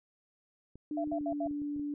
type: clicks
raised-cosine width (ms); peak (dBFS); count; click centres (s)
3; -37; 10; 0.756 / 1.074 / 1.123 / 1.21 / 1.323 / 1.461 / 1.511 / 1.618 / 1.763 / 1.796
type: tone with pitch glide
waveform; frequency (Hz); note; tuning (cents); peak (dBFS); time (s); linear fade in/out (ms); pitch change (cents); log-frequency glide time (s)
sine; 299.3 to 291.1; D4 to D4; +33 to -15; -33; 0.91-1.94; 2; -48; 1.15-1.24
type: tone bursts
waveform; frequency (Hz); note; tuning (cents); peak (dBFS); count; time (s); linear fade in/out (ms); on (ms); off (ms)
sine; 674; E5; +38; -32; 4; 0.97-1.475; 5; 73; 71
effects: none